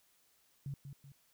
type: tone with echo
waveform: sine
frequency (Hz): 138.8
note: C#3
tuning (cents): +3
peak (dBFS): -38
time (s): 0.66-0.74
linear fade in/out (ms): 2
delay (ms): 190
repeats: 2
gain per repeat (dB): -7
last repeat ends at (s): 1.12
effects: white hiss -71 dBFS RMS until 1.33 s